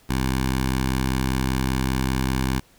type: tone with notch filter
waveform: 10% pulse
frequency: 65.1 Hz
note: C2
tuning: 8 cents flat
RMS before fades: -23 dBFS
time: 0.09-2.6 s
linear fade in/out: 10 ms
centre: 480 Hz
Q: 1.3
effects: pink hiss -56 dBFS RMS until 2.78 s